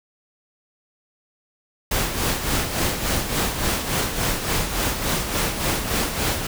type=noise with tremolo; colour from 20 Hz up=pink; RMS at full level=-21 dBFS; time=1.91-6.47 s; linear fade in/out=5 ms; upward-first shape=sine; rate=3.5 Hz; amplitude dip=55%; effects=none